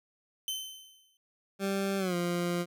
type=tone with exponential decay; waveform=sawtooth; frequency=3071 Hz; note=G7; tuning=36 cents flat; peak=-27 dBFS; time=0.48-1.17 s; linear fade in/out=1 ms; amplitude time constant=150 ms
type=tone with pitch glide; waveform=20% pulse; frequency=196 to 174.62 Hz; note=G3 to F3; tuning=0 to 0 cents; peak=-24 dBFS; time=1.59-2.66 s; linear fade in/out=50 ms; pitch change=-200 cents; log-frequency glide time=1.98-2.15 s
effects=none